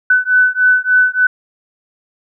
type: beating tone pair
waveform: sine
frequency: 1500 / 1503.4 Hz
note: F#6 / F#6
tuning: +23 / +27 cents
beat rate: 3.4 Hz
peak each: -12 dBFS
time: 0.1-1.27 s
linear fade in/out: 5 ms
effects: none